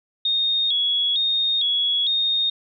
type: tone with vibrato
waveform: sine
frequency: 3520 Hz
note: A7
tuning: in tune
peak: -18 dBFS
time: 0.25-2.5 s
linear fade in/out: 5 ms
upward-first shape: square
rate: 1.1 Hz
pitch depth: 83 cents each way
effects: none